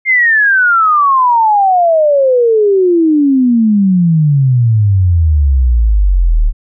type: exponential sweep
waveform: sine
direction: down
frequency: 2131 to 35.88 Hz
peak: -6 dBFS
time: 0.05-6.53 s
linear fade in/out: 50 ms
effects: none